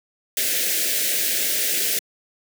white band-stop noise, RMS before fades -22 dBFS, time 0.37-1.99 s, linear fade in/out 2 ms, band 640 to 1600 Hz, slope 48 dB/octave, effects high-pass 300 Hz 12 dB/octave

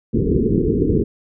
white low-pass noise, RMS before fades -17 dBFS, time 0.13-1.04 s, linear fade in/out 10 ms, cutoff 450 Hz, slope 96 dB/octave, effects none

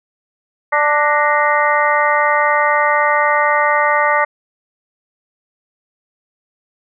harmonic tone with a mistuned harmonic, 295.1 Hz, D4, 8 cents sharp, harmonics 2 / 3 / 4 / 5 / 6 / 7, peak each -18 / -17 / -17 / -22 / -18 / -22 dBFS, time 0.72-4.25 s, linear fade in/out 10 ms, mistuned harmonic 6, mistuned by +94 cents, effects none

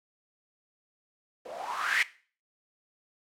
violet noise with low-pass filter sweep, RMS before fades -31 dBFS, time 1.45-2.03 s, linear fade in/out 5 ms, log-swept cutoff 490 to 2200 Hz, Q 6.6, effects noise-tail reverb RT60 0.4 s tail -18 dB re dry

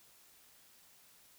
silence, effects white hiss -63 dBFS RMS until 1.38 s

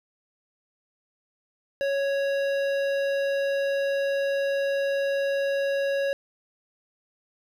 sine tone with hard clipping, 554.4 Hz, C#5, in tune, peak -25 dBFS, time 1.81-6.13 s, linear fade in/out 0 ms, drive 13 dB, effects none

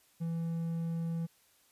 triangle tone, 166.1 Hz, E3, 13 cents sharp, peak -30 dBFS, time 0.2-1.27 s, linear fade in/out 20 ms, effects white hiss -67 dBFS RMS until 1.71 s + resampled to 32000 Hz

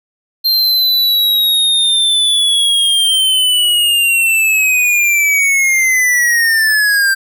square linear sweep, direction down, 4186 to 1568 Hz, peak -10 dBFS, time 0.44-7.15 s, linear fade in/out 20 ms, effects none

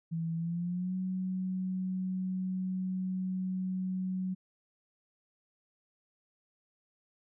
sine tone with pitch glide, 164.81 to 186.06 Hz, E3 to F#3, 0 to +10 cents, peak -31 dBFS, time 0.11-4.35 s, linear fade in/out 20 ms, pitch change +210 cents, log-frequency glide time 0.36-0.95 s, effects none

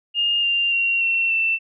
sine tone with pitch steps, 2829 / 2790 / 2752 / 2714 / 2676 Hz, F7 / F7 / F7 / E7 / E7, +22 / -2 / -26 / +50 / +25 cents, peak -17 dBFS, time 0.14-1.59 s, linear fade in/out 50 ms, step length 290 ms, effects none

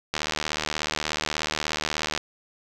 click train, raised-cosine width 0.2 ms, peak -8 dBFS, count 157, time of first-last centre 0.14-2.177 s, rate 76.6 Hz, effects none

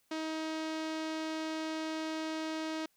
sawtooth tone with low-pass filter, 316.5 Hz, D#4, 30 cents sharp, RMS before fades -37 dBFS, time 0.11-2.86 s, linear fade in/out 5 ms, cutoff 5200 Hz, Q 1.2, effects white hiss -73 dBFS RMS until 2.96 s

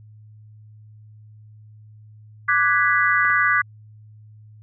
sine chord, G# half-diminished seventh, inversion second, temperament equal, 1174.7 / 1480 / 1661.2 / 1975.5 Hz, D6 / F#6 / G#6 / B6, 0 / 0 / 0 / 0 cents, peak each -21 dBFS, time 2.48-3.62 s, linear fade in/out 10 ms
clicks, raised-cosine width 0.5 ms, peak -22 dBFS, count 2, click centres 3.251 / 3.302 s
effects added 107 Hz sine -43 dBFS peak until 4.62 s

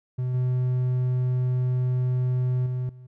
triangle tone with level steps, 126.3 Hz, B2, 39 cents sharp, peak -22 / -19 / -23 / -40 dBFS, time 0.18-3.07 s, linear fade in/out 10 ms, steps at 0.34 / 2.66 / 2.89 s, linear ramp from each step 2 ms, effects none

